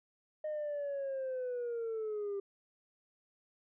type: linear sweep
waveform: sine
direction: down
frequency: 617 to 394.2 Hz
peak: -33 dBFS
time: 0.44-2.4 s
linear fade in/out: 5 ms
effects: tanh soft clip ceiling -33 dBFS